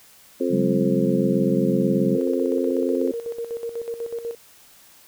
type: harmonic tone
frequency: 87.9 Hz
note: F2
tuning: 12 cents sharp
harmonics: 3 / 4 / 5 / 6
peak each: -24 / -25 / -26 / -27 dBFS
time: 0.4-3.12 s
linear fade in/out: 10 ms
type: chord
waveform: sine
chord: C# suspended fourth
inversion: none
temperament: equal with one note detuned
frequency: 138.59 / 185 / 203.3 Hz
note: C#3 / F#3 / G#3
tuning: 0 / 0 / -37 cents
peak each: -28 / -24 / -23 dBFS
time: 0.49-2.19 s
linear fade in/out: 50 ms
type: tone with tremolo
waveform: sine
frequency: 466.2 Hz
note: A#4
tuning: in tune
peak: -25 dBFS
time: 2.15-4.35 s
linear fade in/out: 2 ms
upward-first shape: square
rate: 8.1 Hz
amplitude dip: 65%
effects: white hiss -51 dBFS RMS until 5.07 s